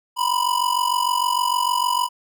square ring-modulated tone, 987.8 Hz, B5, in tune, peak -16 dBFS, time 0.16-2.09 s, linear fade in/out 50 ms, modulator 23.3 Hz, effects none

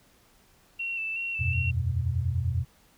sine tone with vibrato, 2690 Hz, E7, 34 cents sharp, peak -29 dBFS, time 0.79-1.71 s, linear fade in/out 10 ms, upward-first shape square, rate 2.7 Hz, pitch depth 27 cents each way
sine chord, E suspended second, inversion none, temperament equal, 82.41 / 92.5 / 123.47 Hz, E2 / F#2 / B2, 0 / 0 / 0 cents, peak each -29 dBFS, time 1.39-2.65 s, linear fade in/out 20 ms
effects pink hiss -61 dBFS RMS until 2.97 s

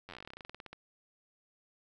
slowing click train, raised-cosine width 0.3 ms, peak -30 dBFS, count 22, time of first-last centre 0.09-0.73 s, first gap 10 ms, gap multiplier 1.1, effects none

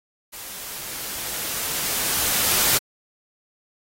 white noise with level ramp, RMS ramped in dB -37 to -18 dBFS, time 0.32-2.79 s, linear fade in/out 20 ms, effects AAC 48 kbps

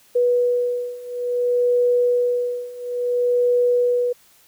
sine beating tone pair, 488.4 / 488.98 Hz, B4 / B4, -19 / -17 cents, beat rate 0.58 Hz, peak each -21 / -19 dBFS, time 0.15-4.13 s, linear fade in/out 10 ms, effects white hiss -54 dBFS RMS until 4.47 s

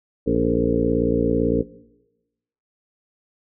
harmonic tone with a mistuned harmonic, 57.9 Hz, A#1, 11 cents flat, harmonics 1 / 2 / 3 / 4 / 5 / 6 / 7 / 8 / 9, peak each -29 / -29 / -28 / -24 / -22 / -31 / -25 / -23 / -30 dBFS, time 0.26-1.63 s, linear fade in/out 20 ms, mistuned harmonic 7, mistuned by +44 cents, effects noise-tail reverb RT60 1.0 s tail -19 dB re dry

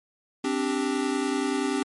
square chord, C suspended second, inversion none, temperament equal with one note detuned, 261.6 / 292.1 / 392 Hz, C4 / D4 / G4, 0 / -9 / 0 cents, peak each -29 / -29 / -30 dBFS, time 0.44-1.83 s, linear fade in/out 5 ms, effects MP3 48 kbps

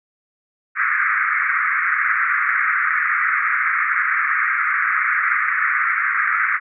pink band-pass noise, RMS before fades -19 dBFS, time 0.75-6.6 s, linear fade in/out 50 ms, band 1200 to 2200 Hz, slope 96 dB/octave, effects none

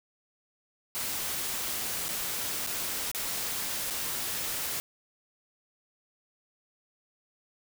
white noise with dropouts, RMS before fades -33 dBFS, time 0.95-4.8 s, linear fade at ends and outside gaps 0 ms, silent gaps 2.083-2.089 / 2.665-2.672 / 3.115-3.148 / 3.901-3.907 s, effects none

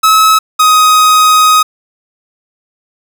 45% pulse tone pair in turn, 1288 / 1255.7 Hz, E6 / D#6, -41 / +15 cents, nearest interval unison, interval 44 cents, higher first, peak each -4 dBFS, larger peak neither, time 0.03-0.39 / 0.59-1.63 s, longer second, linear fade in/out 10 ms, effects none

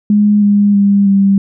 sine tone with pitch steps, 207.7 / 204 / 200.4 / 196.84 Hz, G#3 / G#3 / G3 / G3, 0 / -31 / +38 / +7 cents, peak -6 dBFS, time 0.1-1.38 s, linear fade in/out 2 ms, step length 320 ms, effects none

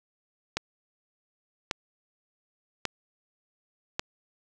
click train, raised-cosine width 0.2 ms, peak -10 dBFS, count 4, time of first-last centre 0.57-3.995 s, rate 0.876 Hz, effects none

